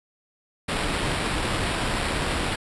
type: noise with sample-and-hold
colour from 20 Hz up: pink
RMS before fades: -26 dBFS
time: 0.68-2.56 s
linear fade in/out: 10 ms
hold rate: 6300 Hz
effects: resampled to 24000 Hz